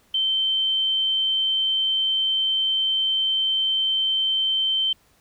sine tone, 3105 Hz, G7, 17 cents flat, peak -19 dBFS, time 0.14-4.93 s, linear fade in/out 5 ms, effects pink hiss -60 dBFS RMS until 5.2 s

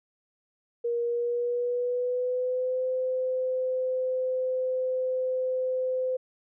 sine tone with pitch glide, 473.1 to 512.9 Hz, A#4 to C5, +26 to -35 cents, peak -25 dBFS, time 0.84-6.17 s, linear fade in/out 10 ms, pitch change +139 cents, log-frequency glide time 1.02-2.85 s, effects none

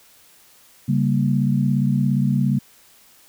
sine chord, G diminished, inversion second, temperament equal, 138.59 / 196 / 233.1 Hz, Db3 / G3 / Bb3, 0 / 0 / 0 cents, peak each -19 / -21 / -22 dBFS, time 0.88-2.59 s, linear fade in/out 10 ms, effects white hiss -52 dBFS RMS until 3.28 s

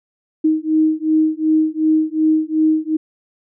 sine beating tone pair, 312.1 / 314.8 Hz, D#4 / D#4, +5 / +20 cents, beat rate 2.7 Hz, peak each -16 dBFS, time 0.44-2.97 s, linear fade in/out 10 ms, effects none

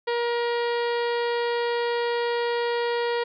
harmonic tone, 474.3 Hz, A#4, 30 cents sharp, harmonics 1 / 2 / 3 / 4 / 5 / 6 / 7 / 8 / 9 / 10, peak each -24 / -30 / -37 / -34 / -41 / -42 / -41 / -45 / -43 / -47 dBFS, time 0.07-3.24 s, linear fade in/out 10 ms, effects none

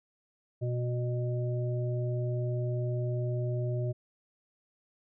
harmonic tone, 122.5 Hz, B2, 14 cents flat, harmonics 1 / 3 / 5, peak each -29 / -38 / -39 dBFS, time 0.61-3.93 s, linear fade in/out 20 ms, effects none

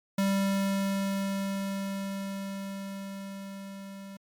square tone with level ramp, 196 Hz, G3, in tune, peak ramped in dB -24 to -42 dBFS, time 0.18-4.17 s, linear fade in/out 5 ms, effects MP3 96 kbps

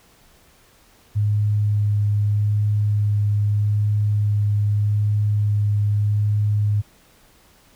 sine tone with vibrato, 104 Hz, G#2, 3 cents sharp, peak -16 dBFS, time 1.15-6.82 s, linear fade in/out 20 ms, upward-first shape sine, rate 0.81 Hz, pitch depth 9 cents each way, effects pink hiss -54 dBFS RMS until 7.75 s

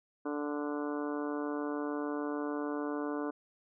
harmonic tone, 146.83 Hz, D3, in tune, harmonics 2 / 3 / 4 / 5 / 6 / 7 / 8 / 9 / 10, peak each -35 / -39 / -43 / -47 / -49 / -45 / -47 / -53 / -48 dBFS, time 0.25-3.31 s, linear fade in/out 10 ms, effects none

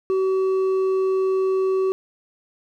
sine tone with hard clipping, 379.8 Hz, F#4, 45 cents sharp, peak -19 dBFS, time 0.1-1.92 s, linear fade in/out 0 ms, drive 4 dB, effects none

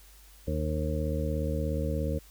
harmonic tone, 76.9 Hz, D#2, 20 cents flat, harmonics 1 / 2 / 3 / 4 / 6 / 7, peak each -30 / -34 / -37 / -38 / -37 / -36 dBFS, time 0.47-2.19 s, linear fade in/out 10 ms, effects added 50 Hz sine -53 dBFS peak until 2.3 s + white hiss -57 dBFS RMS until 2.3 s

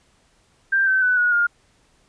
sine tone with pitch steps, 1581 / 1537.8 / 1495.7 / 1454.8 / 1415 Hz, G6 / G6 / F#6 / F#6 / F6, +14 / -34 / +18 / -30 / +22 cents, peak -15 dBFS, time 0.72-1.47 s, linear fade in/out 10 ms, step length 150 ms, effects pink hiss -60 dBFS RMS until 2.08 s + resampled to 22050 Hz

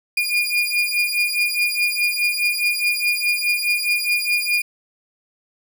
35% pulse beating tone pair, 2425 / 2429.8 Hz, D#7 / D#7, -45 / -42 cents, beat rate 4.8 Hz, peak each -19 dBFS, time 0.17-4.62 s, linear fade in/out 5 ms, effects none

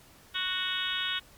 harmonic tone, 370 Hz, F#4, in tune, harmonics 3 / 4 / 5 / 6 / 7 / 8 / 9 / 10, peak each -41 / -35 / -40 / -41 / -41 / -35 / -35 / -35 dBFS, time 0.34-1.2 s, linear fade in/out 20 ms, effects pink hiss -56 dBFS RMS until 1.37 s + MP3 96 kbps

